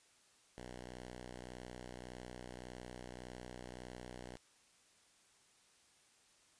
5% pulse tone with vibrato, 61.74 Hz, B1, in tune, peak -37 dBFS, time 0.58-4.37 s, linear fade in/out 0 ms, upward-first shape triangle, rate 13 Hz, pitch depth 18 cents each way, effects white hiss -69 dBFS RMS until 6.59 s + resampled to 22050 Hz

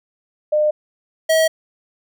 sine / square tone pair in turn, 605 / 641 Hz, D#5 / E5, -49 / -49 cents, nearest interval minor second, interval 100 cents, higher second, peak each -13 dBFS, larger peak neither, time 0.52-0.71 / 1.29-1.48 s, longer neither, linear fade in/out 10 ms, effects none

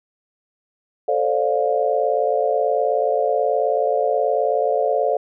sine chord, D minor seventh, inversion second, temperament just, 440.5 / 528.6 / 587.3 / 704.8 Hz, A4 / C5 / D5 / F5, +2 / +18 / 0 / +16 cents, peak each -22 dBFS, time 1.08-5.17 s, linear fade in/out 5 ms, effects none

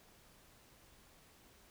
silence, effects pink hiss -64 dBFS RMS until 1.7 s

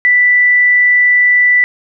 sine tone, 1975.5 Hz, B6, in tune, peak -6 dBFS, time 0.05-1.64 s, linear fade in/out 0 ms, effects none

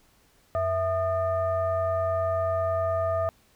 sine tone with frequency modulation, 658 Hz, E5, 3 cents flat, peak -23 dBFS, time 0.55-3.29 s, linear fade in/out 0 ms, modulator 567 Hz, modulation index 0.76, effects pink hiss -62 dBFS RMS until 3.55 s

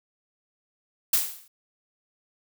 blue noise with exponential decay, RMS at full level -18 dBFS, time 1.13-1.48 s, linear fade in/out 5 ms, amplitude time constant 75 ms, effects none

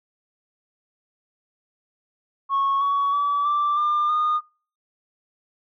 sine tone with pitch steps, 1100 / 1123.8 / 1148 / 1172.8 / 1198.2 / 1224.1 Hz, C#6 / C#6 / D6 / D6 / D6 / D#6, -14 / +23 / -40 / -3 / +34 / -29 cents, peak -17 dBFS, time 2.49-4.41 s, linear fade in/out 50 ms, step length 320 ms, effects noise-tail reverb RT60 0.4 s tail -24 dB re dry + tanh soft clip ceiling -16 dBFS

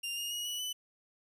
sawtooth tone with pitch steps, 2794 / 2843 / 2893 / 2943 / 2995 Hz, F7 / F7 / F#7 / F#7 / F#7, 0 / +30 / -40 / -10 / +20 cents, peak -32 dBFS, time 0.03-0.73 s, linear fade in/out 10 ms, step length 140 ms, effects resampled to 32000 Hz

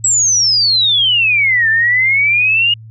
sine exponential two-way sweep, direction down then up, 7860 to 1760 to 2882 Hz, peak -9 dBFS, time 0.04-2.74 s, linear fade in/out 5 ms, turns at 1.69 s, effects added 111 Hz sine -32 dBFS peak until 2.9 s

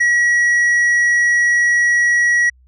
sine tone with tanh clipping, 1919 Hz, A#6, 50 cents sharp, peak -12 dBFS, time 0-2.5 s, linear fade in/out 10 ms, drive 5 dB, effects added 63 Hz sine -47 dBFS peak until 2.67 s

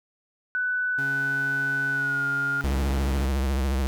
sine tone with pitch glide, 1493 to 1414.9 Hz, F#6 to F6, +15 to +22 cents, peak -23 dBFS, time 0.55-2.61 s, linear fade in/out 0 ms, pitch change -93 cents, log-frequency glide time 1.91-2.27 s
25% pulse tone, 138.5 Hz, C#3, 1 cent flat, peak -30 dBFS, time 0.98-3.26 s, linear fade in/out 5 ms
square tone with vibrato, 67 Hz, C2, 42 cents sharp, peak -23 dBFS, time 2.64-3.87 s, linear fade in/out 0 ms, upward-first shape triangle, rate 14 Hz, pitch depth 120 cents each way
effects none

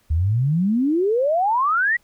sine exponential sweep, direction up, 73.42 to 1975.5 Hz, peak -16 dBFS, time 0.1-1.97 s, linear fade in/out 10 ms, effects pink hiss -61 dBFS RMS until 2.03 s

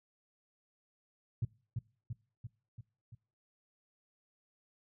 sine tone with echo, 116.54 Hz, A#2, in tune, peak -28 dBFS, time 1.42-1.45 s, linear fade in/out 5 ms, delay 340 ms, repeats 5, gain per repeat -4 dB, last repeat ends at 3.15 s, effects noise-tail reverb RT60 0.4 s tail -23 dB re dry + tanh soft clip ceiling -25 dBFS

